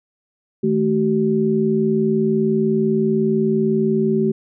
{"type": "tone cluster", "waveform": "sine", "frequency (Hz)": [156.9, 216.9, 380.9], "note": ["D#3", "A3", "G4"], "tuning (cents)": [15, -25, -50], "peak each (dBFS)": [-24, -18, -18], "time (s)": [0.63, 4.32], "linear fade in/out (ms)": 10, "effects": []}